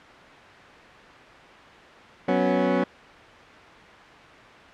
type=chord; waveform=20% pulse; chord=F# suspended fourth; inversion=none; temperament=equal; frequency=185 / 246.9 / 277.2 Hz; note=F#3 / B3 / C#4; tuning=0 / 0 / 0 cents; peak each=-20 dBFS; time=2.28-2.84 s; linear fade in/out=5 ms; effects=white hiss -45 dBFS RMS until 4.73 s + low-pass 2000 Hz 12 dB/octave